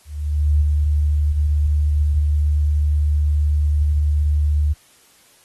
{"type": "tone with ADSR envelope", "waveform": "sine", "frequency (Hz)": 74.3, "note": "D2", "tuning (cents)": 21, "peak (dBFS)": -11, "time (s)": [0.05, 4.74], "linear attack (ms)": 560, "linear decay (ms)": 13, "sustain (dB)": -3, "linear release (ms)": 22, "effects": ["white hiss -53 dBFS RMS until 5.44 s", "AAC 32 kbps"]}